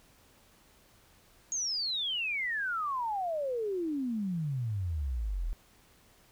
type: exponential sweep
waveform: sine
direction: down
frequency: 6700 to 37.55 Hz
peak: -30 dBFS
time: 1.52-5.53 s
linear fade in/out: 0 ms
effects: pink hiss -62 dBFS RMS until 6.31 s